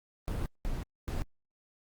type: noise bursts at uneven times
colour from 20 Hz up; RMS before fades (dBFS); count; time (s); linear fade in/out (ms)
brown; -33; 3; 0.28-0.46 / 0.65-0.83 / 1.08-1.22; 0
effects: Opus 32 kbps